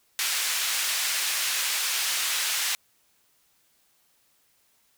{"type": "band-pass noise", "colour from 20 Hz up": "pink", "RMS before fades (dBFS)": -27, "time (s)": [0.19, 2.75], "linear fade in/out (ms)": 0, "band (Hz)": [2000, 14000], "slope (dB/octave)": 12, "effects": ["white hiss -66 dBFS RMS until 4.97 s"]}